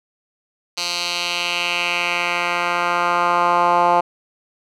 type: tone with band-pass filter sweep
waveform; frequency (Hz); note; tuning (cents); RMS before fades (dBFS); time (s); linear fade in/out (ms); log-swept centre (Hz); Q
10% pulse; 174.61; F3; 0; -19; 0.77-4.01; 10; 4500 to 860; 2.1
effects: none